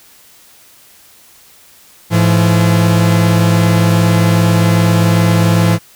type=tone pair together; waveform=45% pulse; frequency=107.47 / 170 Hz; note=A2 / F3; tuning=-40 / -46 cents; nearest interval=minor sixth; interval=794 cents; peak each=-11 dBFS; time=2.1-5.79 s; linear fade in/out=50 ms; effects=white hiss -44 dBFS RMS until 5.95 s